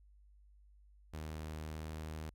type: tone with pitch glide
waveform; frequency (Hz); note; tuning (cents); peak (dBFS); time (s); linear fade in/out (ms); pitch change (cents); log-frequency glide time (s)
sawtooth; 77.78 to 78.28; D#2 to D#2; 0 to +11; -38; 1.13-2.3; 10; +11; 1.67-1.86
effects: added 50 Hz sine -60 dBFS peak until 2.34 s